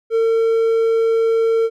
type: tone with hard clipping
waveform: triangle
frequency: 453.3 Hz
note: A#4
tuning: 48 cents flat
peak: -14 dBFS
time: 0.1-1.7 s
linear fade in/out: 50 ms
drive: 6 dB
effects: none

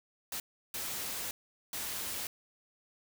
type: noise bursts at uneven times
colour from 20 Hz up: white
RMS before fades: -38 dBFS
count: 3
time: 0.32-0.4 / 0.74-1.31 / 1.73-2.27 s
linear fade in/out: 2 ms
effects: none

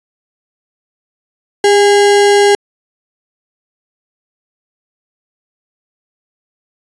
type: tone with sample-and-hold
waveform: sine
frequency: 404.5 Hz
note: G#4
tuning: 46 cents flat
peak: -5 dBFS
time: 1.64-2.55 s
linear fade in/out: 2 ms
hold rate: 1225 Hz
effects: resampled to 22050 Hz

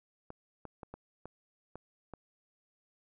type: clicks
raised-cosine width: 1 ms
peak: -30 dBFS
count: 7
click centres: 0.304 / 0.653 / 0.832 / 0.94 / 1.256 / 1.756 / 2.137 s
effects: none

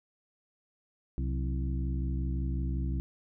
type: harmonic tone with a mistuned harmonic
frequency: 65.41 Hz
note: C2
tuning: in tune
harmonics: 1 / 2 / 3 / 4 / 5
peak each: -30 / -36 / -40 / -42 / -44 dBFS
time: 1.18-3 s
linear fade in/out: 0 ms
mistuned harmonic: 3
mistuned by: -120 cents
effects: none

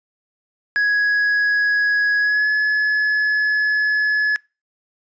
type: tone with pitch glide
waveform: triangle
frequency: 1668 to 1706 Hz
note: G#6 to G#6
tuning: +7 to +46 cents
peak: -13 dBFS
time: 0.76-4.36 s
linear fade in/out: 0 ms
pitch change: +39 cents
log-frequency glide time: 2.19-2.48 s
effects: noise-tail reverb RT60 0.3 s tail -26 dB re dry + resampled to 16000 Hz

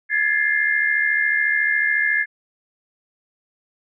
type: tone cluster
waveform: sine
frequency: 1670 / 1744 / 2100 Hz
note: G#6 / A6 / C7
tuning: +9 / -16 / +6 cents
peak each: -21 / -21 / -21 dBFS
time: 0.09-2.26 s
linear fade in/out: 50 ms
effects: none

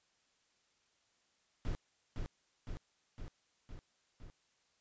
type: noise with echo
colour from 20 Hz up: brown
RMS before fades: -36 dBFS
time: 1.65-1.75 s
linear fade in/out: 0 ms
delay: 510 ms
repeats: 5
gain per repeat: -3 dB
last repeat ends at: 4.3 s
effects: white hiss -75 dBFS RMS until 4.8 s + resampled to 16000 Hz

